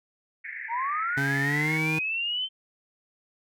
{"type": "band-pass noise", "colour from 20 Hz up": "pink", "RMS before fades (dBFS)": -37, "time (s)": [0.44, 1.79], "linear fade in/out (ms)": 10, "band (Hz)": [1700, 2200], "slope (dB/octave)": 96}
{"type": "linear sweep", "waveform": "sine", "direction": "up", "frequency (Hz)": [885, 3110], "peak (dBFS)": -26, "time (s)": [0.68, 2.49], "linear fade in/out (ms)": 50}
{"type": "tone with pitch glide", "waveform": "25% pulse", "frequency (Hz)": [138.59, 157.37], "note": ["C#3", "D#3"], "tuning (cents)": [0, 20], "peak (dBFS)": -23, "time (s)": [1.17, 1.99], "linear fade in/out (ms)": 5, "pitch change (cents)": 220, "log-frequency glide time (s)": [1.41, 1.73]}
{"effects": []}